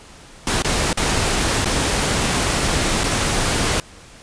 pink noise with dropouts, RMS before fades -19 dBFS, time 0.47-3.8 s, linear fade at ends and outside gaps 1 ms, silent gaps 0.622-0.646 / 0.93-0.973 / 1.646-1.657 / 3.035-3.04 s, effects pink hiss -43 dBFS RMS until 4.22 s + resampled to 22050 Hz

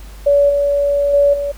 sine tone with level steps, 570 Hz, C#5, 48 cents sharp, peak -8 / -12 / -8 / -17 dBFS, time 0.26-1.52 s, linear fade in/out 10 ms, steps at 0.49 / 1.13 / 1.33 s, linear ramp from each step 10 ms, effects added 50 Hz sine -32 dBFS peak until 1.57 s + pink hiss -43 dBFS RMS until 1.57 s

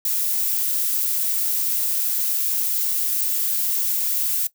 violet noise, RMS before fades -22 dBFS, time 0.05-4.47 s, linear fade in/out 2 ms, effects noise-tail reverb RT60 0.1 s tail -18 dB re dry

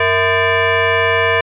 sine tone with frequency modulation, 653 Hz, E5, 17 cents flat, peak -11 dBFS, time 0-1.41 s, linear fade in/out 5 ms, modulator 558 Hz, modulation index 3.4, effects resampled to 8000 Hz

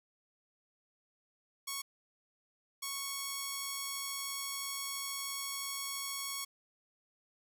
5% pulse tone bursts at uneven times, 1107 Hz, C#6, 3 cents flat, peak -25 dBFS, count 2, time 1.67-1.82 / 2.82-6.45 s, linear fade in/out 10 ms, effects none

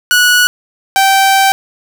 sawtooth tone pair in turn, 1468 / 777.6 Hz, F#6 / G5, -14 / -14 cents, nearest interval major seventh, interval 1100 cents, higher first, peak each -3 dBFS, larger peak neither, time 0.11-0.47 / 0.96-1.52 s, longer second, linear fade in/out 0 ms, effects none

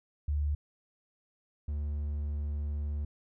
sine / triangle tone pair in turn, 73.4 / 73.4 Hz, D2 / D2, 0 / 0 cents, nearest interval unison, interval 0 cents, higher neither, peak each -27 / -29 dBFS, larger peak first, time 0.28-0.55 / 1.68-3.05 s, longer second, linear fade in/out 5 ms, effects none

